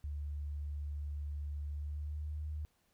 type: tone with pitch glide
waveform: sine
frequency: 73.1 to 75.9 Hz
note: D2 to D#2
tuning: -7 to -42 cents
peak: -37 dBFS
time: 0.04-2.65 s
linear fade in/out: 0 ms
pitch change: +65 cents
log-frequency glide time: 1.69-2.44 s
effects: pink hiss -75 dBFS RMS until 2.93 s